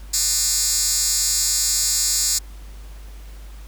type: tone with high-pass filter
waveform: 10% pulse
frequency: 303.2 Hz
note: D#4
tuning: 45 cents flat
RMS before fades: -20 dBFS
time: 0.13-2.39 s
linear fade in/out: 10 ms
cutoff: 6300 Hz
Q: 3
effects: added 50 Hz sine -35 dBFS peak until 3.67 s + pink hiss -49 dBFS RMS until 3.67 s